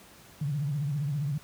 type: tone with vibrato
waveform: sine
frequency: 144.3 Hz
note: D3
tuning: 30 cents flat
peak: -27 dBFS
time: 0.41-1.38 s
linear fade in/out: 5 ms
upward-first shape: triangle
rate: 15 Hz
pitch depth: 160 cents each way
effects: pink hiss -53 dBFS RMS until 1.43 s + high-pass 60 Hz 12 dB/octave